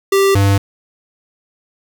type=tone pair in turn; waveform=square; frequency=392 / 99.17 Hz; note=G4 / G2; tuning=0 / +21 cents; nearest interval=2 octaves; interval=2379 cents; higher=first; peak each=-10 dBFS; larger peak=neither; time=0.12-0.35 / 0.35-0.58 s; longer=neither; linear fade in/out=5 ms; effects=7-bit